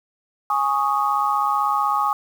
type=chord; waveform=sine; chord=Ab suspended fourth; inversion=none; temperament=equal; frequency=830.6 / 1108.7 / 1244.5 Hz; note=Ab5 / Db6 / Eb6; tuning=0 / 0 / 0 cents; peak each=-22 dBFS; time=0.5-2.13 s; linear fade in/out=2 ms; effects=7-bit